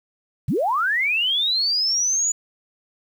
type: linear sweep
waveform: sine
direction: up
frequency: 91.5 to 6960 Hz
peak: -18 dBFS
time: 0.48-2.32 s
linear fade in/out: 5 ms
effects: 8-bit